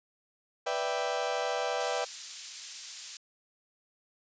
35% pulse chord, E minor seventh, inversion second, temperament equal, 493.9 / 587.3 / 659.3 / 784 Hz, B4 / D5 / E5 / G5, 0 / 0 / 0 / 0 cents, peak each -33 / -34 / -34 / -33 dBFS, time 0.66-2.05 s, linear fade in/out 10 ms
pink high-pass noise, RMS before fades -41 dBFS, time 1.8-3.17 s, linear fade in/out 2 ms, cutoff 4200 Hz, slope 12 dB/octave
effects resampled to 16000 Hz

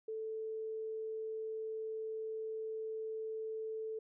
sine tone, 440.1 Hz, A4, in tune, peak -38 dBFS, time 0.08-3.99 s, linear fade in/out 5 ms, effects none

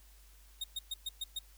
40% pulse tone bursts, 3714 Hz, A#7, 7 cents flat, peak -34 dBFS, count 6, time 0.61-1.39 s, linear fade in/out 5 ms, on 30 ms, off 120 ms, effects added 50 Hz sine -57 dBFS peak until 1.57 s + white hiss -64 dBFS RMS until 1.57 s

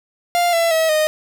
45% pulse tone with pitch steps, 698.5 / 670.4 / 643.5 / 617.6 Hz, F5 / E5 / E5 / D#5, 0 / +29 / -42 / -13 cents, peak -14 dBFS, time 0.35-1.07 s, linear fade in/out 0 ms, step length 180 ms, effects none

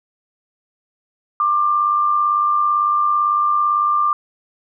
sine tone pair together, 1091 / 1188.9 Hz, C#6 / D6, -28 / +21 cents, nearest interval minor second, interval 149 cents, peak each -24 / -14 dBFS, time 1.4-4.13 s, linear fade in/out 2 ms, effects none

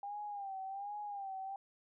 sine tone with vibrato, 798 Hz, G5, 31 cents sharp, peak -40 dBFS, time 0.03-1.56 s, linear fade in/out 2 ms, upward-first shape sine, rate 1.3 Hz, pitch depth 76 cents each way, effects none

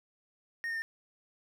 triangle tone with pitch steps, 1851 / 1828.7 / 1806.6 Hz, A#6 / A#6 / A6, -13 / -34 / +45 cents, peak -31 dBFS, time 0.64-0.82 s, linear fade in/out 0 ms, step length 60 ms, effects none

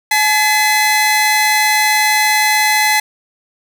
sawtooth tone pair together, 853.5 / 2030 Hz, G#5 / B6, +47 / +47 cents, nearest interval octave + minor third, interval 1500 cents, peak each -10 dBFS, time 0.11-3 s, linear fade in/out 5 ms, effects none

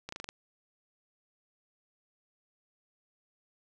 slowing click train, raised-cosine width 0.2 ms, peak -22 dBFS, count 6, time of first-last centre 0.09-0.289 s, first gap 34 ms, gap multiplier 1.08, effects none

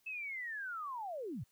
sine linear sweep, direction down, 2637 to 87.31 Hz, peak -39 dBFS, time 0.06-1.44 s, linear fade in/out 10 ms, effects white hiss -74 dBFS RMS until 1.51 s

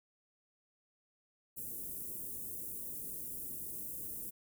white band-stop noise, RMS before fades -43 dBFS, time 1.56-4.31 s, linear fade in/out 20 ms, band 430 to 9700 Hz, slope 24 dB/octave, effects none

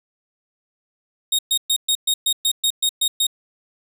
sawtooth tone bursts, 3729 Hz, A#7, in tune, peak -13 dBFS, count 11, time 1.32-3.268 s, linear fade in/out 5 ms, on 68 ms, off 120 ms, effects none

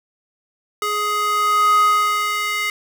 square tone with high-pass filter sweep, 417.6 Hz, G#4, 10 cents sharp, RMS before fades -18 dBFS, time 0.82-2.7 s, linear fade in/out 2 ms, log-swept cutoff 850 to 1800 Hz, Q 5.5, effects none

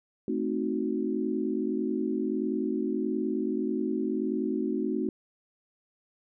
sine chord, A diminished seventh, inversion none, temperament equal, 220 / 261.6 / 311.1 / 370 Hz, A3 / C4 / Eb4 / Gb4, 0 / 0 / 0 / 0 cents, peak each -32 dBFS, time 0.28-5.09 s, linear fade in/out 2 ms, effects none

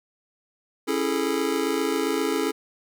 square chord, A major seventh, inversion first, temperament just, 275 / 330 / 412.5 / 440 Hz, C#4 / E4 / G#4 / A4, -14 / +2 / -12 / 0 cents, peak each -29 dBFS, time 0.87-2.52 s, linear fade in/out 20 ms, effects none

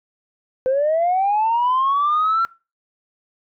sine linear sweep, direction up, 507 to 1365 Hz, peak -14 dBFS, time 0.66-2.45 s, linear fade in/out 0 ms, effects noise-tail reverb RT60 0.3 s tail -23 dB re dry + tanh soft clip ceiling -12 dBFS

